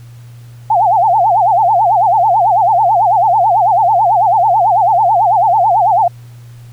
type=tone with vibrato; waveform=sine; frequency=784 Hz; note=G5; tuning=in tune; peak=-7 dBFS; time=0.7-6.08 s; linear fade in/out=5 ms; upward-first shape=sine; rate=9.1 Hz; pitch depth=240 cents each way; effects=added 119 Hz sine -32 dBFS peak until 6.72 s + pink hiss -48 dBFS RMS until 6.72 s